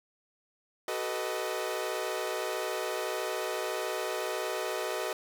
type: chord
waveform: sawtooth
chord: B dominant seventh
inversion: second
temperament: equal with one note detuned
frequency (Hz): 378.4 / 440 / 493.9 / 622.3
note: F#4 / A4 / B4 / D#5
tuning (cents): +39 / 0 / 0 / 0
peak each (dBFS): -33 / -34 / -34 / -32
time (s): 0.88-5.13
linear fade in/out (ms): 2
effects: none